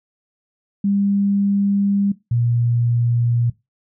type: tone pair in turn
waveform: sine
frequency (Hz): 200 / 118.92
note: G3 / A#2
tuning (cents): +35 / +35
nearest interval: major sixth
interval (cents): 900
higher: first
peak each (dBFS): -15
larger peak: neither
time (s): 0.84-2.12 / 2.31-3.5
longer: first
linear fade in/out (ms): 5
effects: noise-tail reverb RT60 0.2 s tail -18 dB re dry